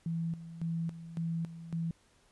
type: tone with tremolo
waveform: sine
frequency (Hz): 165.8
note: E3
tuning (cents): +10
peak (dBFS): -31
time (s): 0.06-1.91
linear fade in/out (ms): 2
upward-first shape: square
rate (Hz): 1.8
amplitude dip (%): 75
effects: pink hiss -67 dBFS RMS until 2.31 s + resampled to 24000 Hz